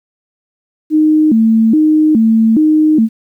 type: tone with vibrato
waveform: sine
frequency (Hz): 262.7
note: C4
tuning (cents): +7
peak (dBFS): -6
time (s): 0.9-3.09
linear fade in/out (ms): 50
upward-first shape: square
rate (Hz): 1.2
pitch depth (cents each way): 280
effects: 8-bit